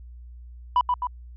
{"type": "tone with echo", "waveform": "sine", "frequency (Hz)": 987.8, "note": "B5", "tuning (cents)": 0, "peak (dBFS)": -13, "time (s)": [0.76, 0.81], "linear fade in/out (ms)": 2, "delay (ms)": 130, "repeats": 2, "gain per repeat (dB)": -5, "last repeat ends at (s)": 1.07, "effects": ["tanh soft clip ceiling -15 dBFS", "added 60 Hz sine -40 dBFS peak until 1.36 s"]}